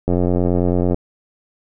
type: click train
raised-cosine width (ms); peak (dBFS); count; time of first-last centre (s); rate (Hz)
2; -5; 78; 0.08-0.944; 89.1
effects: none